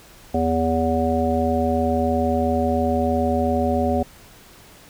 harmonic tone, 81.5 Hz, E2, 19 cents flat, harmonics 1 / 3 / 5 / 7 / 9, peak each -25 / -22 / -26 / -24 / -24 dBFS, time 0.34-4.03 s, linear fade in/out 5 ms, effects pink hiss -47 dBFS RMS until 4.89 s

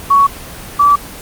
sine tone pair in turn, 1117 / 1155.1 Hz, C#6 / D6, +13 / -29 cents, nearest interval minor second, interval 58 cents, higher second, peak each -5 dBFS, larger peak neither, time 0.1-0.27 / 0.79-0.96 s, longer neither, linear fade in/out 10 ms, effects pink hiss -30 dBFS RMS until 1.21 s + Opus 24 kbps

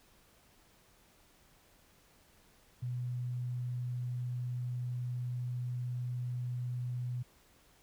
sine tone, 123.47 Hz, B2, in tune, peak -34 dBFS, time 2.82-7.23 s, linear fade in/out 10 ms, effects pink hiss -65 dBFS RMS until 7.82 s

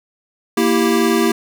square chord, E diminished, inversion second, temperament equal, 233.1 / 329.6 / 392 Hz, Bb3 / E4 / G4, 0 / 0 / 0 cents, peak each -18 dBFS, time 0.57-1.32 s, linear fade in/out 5 ms, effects none

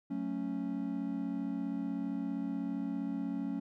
triangle chord, F# minor, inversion none, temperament just, 185 / 222 / 277.5 Hz, F#3 / A3 / C#4, 0 / +16 / +2 cents, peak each -38 / -37 / -34 dBFS, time 0.1-3.6 s, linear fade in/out 10 ms, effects none

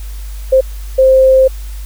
sine tone bursts at uneven times, 525 Hz, C5, 6 cents sharp, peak -4 dBFS, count 2, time 0.52-0.61 / 0.98-1.48 s, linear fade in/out 10 ms, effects added 50 Hz sine -22 dBFS peak until 1.85 s + white hiss -39 dBFS RMS until 1.85 s

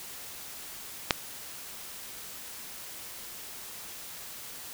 click, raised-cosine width 0.2 ms, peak -3 dBFS, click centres 1.108 s, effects white hiss -43 dBFS RMS until 4.73 s

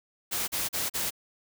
white noise bursts, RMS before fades -30 dBFS, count 4, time 0.31-1.107 s, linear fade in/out 20 ms, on 170 ms, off 39 ms, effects none

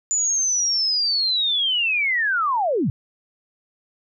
sine linear sweep, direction down, 7040 to 102.3 Hz, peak -18 dBFS, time 0.11-2.9 s, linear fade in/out 0 ms, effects none

